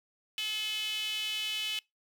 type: tone with high-pass filter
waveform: sawtooth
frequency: 430 Hz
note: A4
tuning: 40 cents flat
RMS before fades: -34 dBFS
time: 0.38-1.79 s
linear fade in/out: 0 ms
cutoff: 2900 Hz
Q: 7.9
effects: noise-tail reverb RT60 0.2 s tail -24 dB re dry